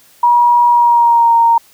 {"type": "tone with pitch glide", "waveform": "sine", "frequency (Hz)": [959, 926.9], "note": ["A#5", "A#5"], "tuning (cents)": [49, -10], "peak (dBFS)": -6, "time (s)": [0.23, 1.58], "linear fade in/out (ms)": 5, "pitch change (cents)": -59, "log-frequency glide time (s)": [0.69, 1.35], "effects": ["white hiss -47 dBFS RMS until 1.73 s"]}